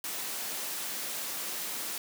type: high-pass noise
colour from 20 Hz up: white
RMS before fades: -36 dBFS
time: 0.04-1.98 s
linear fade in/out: 2 ms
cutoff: 170 Hz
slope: 24 dB/octave
effects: none